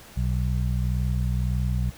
harmonic tone, 61.8 Hz, B1, 2 cents sharp, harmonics 1 / 2 / 3, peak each -24 / -26 / -32 dBFS, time 0.16-1.91 s, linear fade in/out 20 ms, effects pink hiss -47 dBFS RMS until 1.97 s

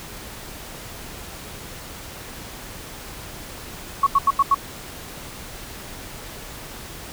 sine tone bursts, 1108.7 Hz, C#6, in tune, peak -12 dBFS, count 5, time 4.03-4.546 s, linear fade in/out 5 ms, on 36 ms, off 84 ms, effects pink hiss -37 dBFS RMS until 7.12 s

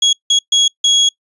35% pulse tone bursts at uneven times, 3322 Hz, G#7, in tune, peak -7 dBFS, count 4, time 0.02-0.13 / 0.3-0.39 / 0.52-0.68 / 0.84-1.09 s, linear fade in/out 5 ms, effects noise-tail reverb RT60 0.1 s tail -25 dB re dry + resampled to 24000 Hz

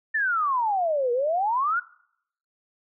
sine exponential two-way sweep, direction down then up, 1815 to 470 to 1486 Hz, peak -21 dBFS, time 0.14-1.8 s, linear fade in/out 10 ms, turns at 1.12 s, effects noise-tail reverb RT60 0.7 s tail -22 dB re dry

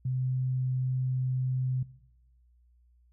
sine tone, 128.7 Hz, C3, 28 cents flat, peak -27 dBFS, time 0.05-1.83 s, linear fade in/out 5 ms, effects noise-tail reverb RT60 0.9 s tail -18 dB re dry + added 60 Hz sine -60 dBFS peak until 3.12 s

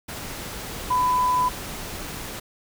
sine tone in noise, 1000 Hz, B5, 21 cents sharp, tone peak -18 dBFS, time 0.9-1.49 s, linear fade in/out 10 ms, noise pink, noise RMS -34 dBFS, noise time 0.08-2.4 s, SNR +13 dB, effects none

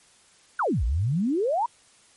sine exponential two-way sweep, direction down then up, 1564 to 53.1 to 994 Hz, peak -21 dBFS, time 0.59-1.66 s, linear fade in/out 5 ms, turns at 0.84 s, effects white hiss -57 dBFS RMS until 2.16 s + MP3 48 kbps

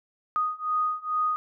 sine beating tone pair, 1241 / 1243.3 Hz, D#6 / D#6, -5 / -2 cents, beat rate 2.3 Hz, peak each -28 / -27 dBFS, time 0.36-1.36 s, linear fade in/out 0 ms, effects none

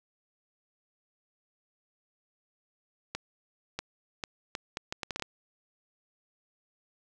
accelerating click train, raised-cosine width 0.2 ms, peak -16 dBFS, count 11, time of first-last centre 3.15-5.223 s, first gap 640 ms, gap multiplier 0.7, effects none

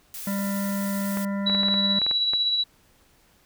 blue noise, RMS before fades -36 dBFS, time 0.14-1.25 s, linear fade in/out 2 ms
harmonic tone, 198.7 Hz, G3, 24 cents sharp, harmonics 1 / 3 / 5 / 7 / 9 / 10, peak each -25 / -35 / -39 / -42 / -44 / -45 dBFS, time 0.27-1.99 s, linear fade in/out 2 ms
clicks, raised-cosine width 0.5 ms, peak -18 dBFS, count 10, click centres 1.172 / 1.498 / 1.549 / 1.633 / 1.685 / 1.741 / 2.017 / 2.065 / 2.112 / 2.335 s
sine tone with tremolo, 3920 Hz, B7, 14 cents flat, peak -19 dBFS, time 1.46-2.64 s, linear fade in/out 10 ms, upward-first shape sine, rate 16 Hz, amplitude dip 35%
effects pink hiss -60 dBFS RMS until 3.45 s

